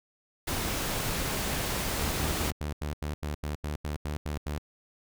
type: noise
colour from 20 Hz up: pink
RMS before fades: -31 dBFS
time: 0.47-2.51 s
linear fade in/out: 10 ms
type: tone bursts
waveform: sawtooth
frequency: 74.6 Hz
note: D2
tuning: 28 cents sharp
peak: -27 dBFS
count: 13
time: 1.99-4.582 s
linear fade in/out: 0 ms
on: 120 ms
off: 86 ms
effects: none